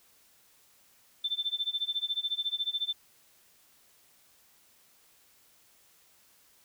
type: tone with tremolo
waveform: sine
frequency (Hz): 3546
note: A7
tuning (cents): +13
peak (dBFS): -26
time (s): 1.24-2.93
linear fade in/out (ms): 5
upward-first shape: sine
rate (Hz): 14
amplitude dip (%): 95
effects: white hiss -63 dBFS RMS until 6.64 s